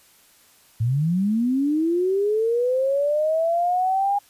sine linear sweep, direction up, 106.5 to 816 Hz, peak -18 dBFS, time 0.8-4.19 s, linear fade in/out 10 ms, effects white hiss -55 dBFS RMS until 4.29 s + resampled to 32000 Hz

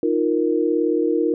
sine chord, Eb suspended second, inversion none, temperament equal, 311.1 / 349.2 / 466.2 Hz, Eb4 / F4 / Bb4, 0 / 0 / 0 cents, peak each -21 dBFS, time 0.03-1.34 s, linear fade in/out 2 ms, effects none

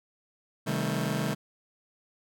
sawtooth chord, A half-diminished seventh, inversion first, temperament just, 132 / 158.4 / 198 / 220 Hz, C3 / Eb3 / G3 / A3, +16 / +31 / +18 / 0 cents, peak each -29 / -28 / -29 / -30 dBFS, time 0.66-1.35 s, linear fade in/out 20 ms, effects none

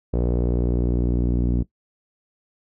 sawtooth tone with low-pass filter sweep, 60 Hz, B1, 49 cents flat, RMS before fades -21 dBFS, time 0.13-1.63 s, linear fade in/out 10 ms, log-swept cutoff 470 to 280 Hz, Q 2, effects noise-tail reverb RT60 0.1 s tail -19 dB re dry

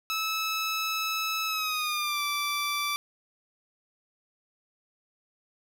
15% pulse tone with pitch glide, 1302 to 1166.7 Hz, E6 to D6, -22 to -12 cents, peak -21 dBFS, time 0.1-2.96 s, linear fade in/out 0 ms, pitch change -190 cents, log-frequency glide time 1.46-2.22 s, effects none

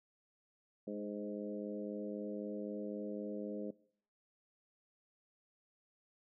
harmonic tone with a mistuned harmonic, 103.83 Hz, G#2, in tune, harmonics 2 / 3 / 4 / 5 / 6, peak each -43 / -46 / -46 / -46 / -51 dBFS, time 0.87-3.71 s, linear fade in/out 5 ms, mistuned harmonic 3, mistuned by -22 cents, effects noise-tail reverb RT60 0.6 s tail -21 dB re dry

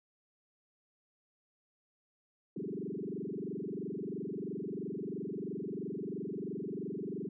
sine tone with frequency modulation, 293.7 Hz, D4, in tune, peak -36 dBFS, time 2.56-7.29 s, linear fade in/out 5 ms, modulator 23 Hz, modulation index 5.6, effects none

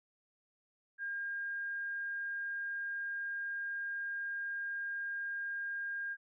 sine tone, 1612 Hz, G6, 48 cents sharp, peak -36 dBFS, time 0.98-6.17 s, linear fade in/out 50 ms, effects none

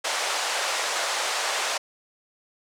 pink band-pass noise, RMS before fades -27 dBFS, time 0.04-1.78 s, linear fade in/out 10 ms, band 570 to 8500 Hz, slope 24 dB/octave, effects none

